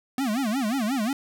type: tone with vibrato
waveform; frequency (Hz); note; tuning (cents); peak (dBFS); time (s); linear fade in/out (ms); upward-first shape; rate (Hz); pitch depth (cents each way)
square; 240.8; B3; -44; -24; 0.18-1.13; 2; sine; 5.6; 260
effects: none